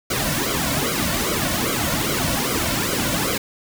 pink noise with flanger, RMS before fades -22 dBFS, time 0.1-3.38 s, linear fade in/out 5 ms, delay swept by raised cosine 1.1 to 2.5 ms, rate 2.5 Hz, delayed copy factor -0.9, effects none

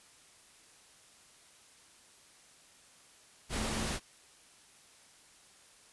sine tone in noise, 220 Hz, A3, in tune, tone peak -39 dBFS, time 3.53-3.93 s, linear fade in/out 50 ms, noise pink, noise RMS -35 dBFS, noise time 3.49-4 s, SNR -7 dB, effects white hiss -60 dBFS RMS until 5.92 s + resampled to 24000 Hz

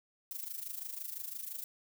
violet noise with amplitude modulation, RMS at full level -39 dBFS, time 0.31-1.64 s, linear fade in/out 0 ms, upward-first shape sine, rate 25.9 Hz, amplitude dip 75%, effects none

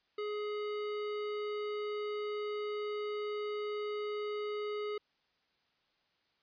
sine tone with hard clipping, 418.9 Hz, G#4, 15 cents sharp, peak -37 dBFS, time 0.18-4.98 s, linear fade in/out 5 ms, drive 18 dB, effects white hiss -75 dBFS RMS until 6.42 s + resampled to 11025 Hz

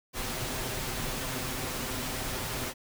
pink noise with comb filter, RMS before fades -34 dBFS, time 0.13-2.74 s, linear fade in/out 50 ms, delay 7.8 ms, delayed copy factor +0.5, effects none

